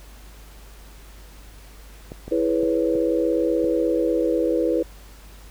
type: clicks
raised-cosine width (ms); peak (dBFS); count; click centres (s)
2; -21; 5; 2.119 / 2.28 / 2.632 / 2.955 / 3.643
type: chord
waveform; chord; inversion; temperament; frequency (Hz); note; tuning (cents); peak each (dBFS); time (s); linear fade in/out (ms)
sine; C# minor seventh; first; equal with one note detuned; 329.6 / 417.5 / 493.9 / 554.4; E4 / G#4 / B4 / C#5; 0 / +9 / 0 / 0; -22 / -27 / -22 / -27; 2.31-4.83; 10
effects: added 50 Hz sine -42 dBFS peak until 5.5 s + pink hiss -49 dBFS RMS until 5.5 s